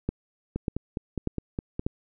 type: two click trains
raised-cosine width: 3 ms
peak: -16 / -13 dBFS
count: 7 / 4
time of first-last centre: 0.56-1.795 / 0.09-1.865 s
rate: 4.86 / 1.69 Hz
effects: none